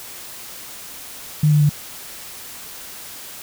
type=tone with pitch steps; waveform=sine; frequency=151.2 / 149.1 / 147.2 Hz; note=D#3 / D3 / D3; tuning=-49 / +27 / +4 cents; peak=-11 dBFS; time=1.43-1.694 s; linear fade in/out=5 ms; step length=88 ms; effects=white hiss -36 dBFS RMS until 3.42 s